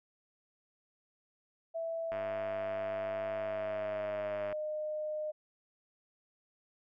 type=tone with pitch glide; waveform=sine; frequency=659.3 to 611.6 Hz; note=E5 to D#5; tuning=0 to -30 cents; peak=-34 dBFS; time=1.74-5.32 s; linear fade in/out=20 ms; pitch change=-130 cents; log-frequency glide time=3.27-4.5 s
type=click train; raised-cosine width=0.5 ms; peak=-28 dBFS; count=244; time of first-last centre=2.12-4.526 s; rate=101 Hz
effects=none